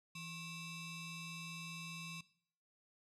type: ring-modulated tone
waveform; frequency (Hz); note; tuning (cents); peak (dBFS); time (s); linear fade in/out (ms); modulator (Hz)
sawtooth; 1245; D#6; +1; -39; 0.15-2.21; 5; 1410
effects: noise-tail reverb RT60 0.6 s tail -19 dB re dry + low-pass 10000 Hz 12 dB/octave